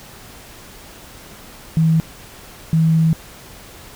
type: tone bursts at uneven times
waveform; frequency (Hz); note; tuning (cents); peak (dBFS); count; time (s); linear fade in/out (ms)
sine; 161.3; E3; -37; -11; 2; 1.77-2 / 2.73-3.13; 0
effects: pink hiss -40 dBFS RMS until 3.95 s

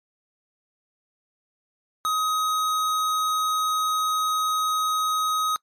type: tone with hard clipping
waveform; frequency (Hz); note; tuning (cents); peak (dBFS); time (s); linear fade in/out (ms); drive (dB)
sine; 1261; D#6; +23; -23; 2.05-5.56; 0; 17
effects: noise-tail reverb RT60 0.1 s tail -24 dB re dry + MP3 64 kbps

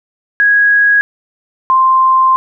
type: tone pair in turn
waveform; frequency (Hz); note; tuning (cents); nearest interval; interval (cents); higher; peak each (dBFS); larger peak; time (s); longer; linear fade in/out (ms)
sine; 1656 / 1046.8; G#6 / C6; -5 / 0; minor sixth; 795; first; -6; neither; 0.4-1.01 / 1.7-2.36; second; 0
effects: none

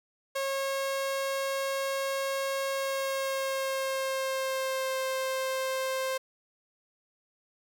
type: tone with pitch glide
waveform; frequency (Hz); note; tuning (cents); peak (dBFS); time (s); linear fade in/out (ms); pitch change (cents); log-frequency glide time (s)
sawtooth; 544 to 525.8; C#5 to C5; -33 to +8; -25; 0.35-6.18; 10; -59; 2.71-4.99
effects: none

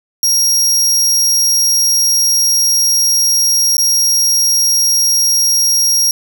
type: tone with dropouts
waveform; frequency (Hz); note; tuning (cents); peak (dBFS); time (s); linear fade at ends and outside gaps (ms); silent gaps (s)
sawtooth; 5620; F8; +10; -7; 0.23-6.11; 1; 3.769-3.78
effects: none

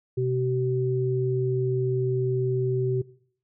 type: tone pair together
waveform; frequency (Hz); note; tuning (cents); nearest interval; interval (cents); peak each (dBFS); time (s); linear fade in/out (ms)
sine; 127.24 / 381.3; C3 / G4; -48 / -48; octave + perfect fifth; 1900; -25; 0.17-3.02; 10
effects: noise-tail reverb RT60 0.6 s tail -20 dB re dry

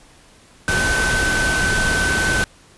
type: tone in noise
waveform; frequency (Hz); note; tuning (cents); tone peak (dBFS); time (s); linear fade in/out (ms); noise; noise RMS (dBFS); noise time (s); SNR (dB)
sine; 1526; G6; -47; -18; 0.68-2.44; 0; pink; -21; 0.68-2.44; 0
effects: pink hiss -49 dBFS RMS until 2.77 s + resampled to 24000 Hz

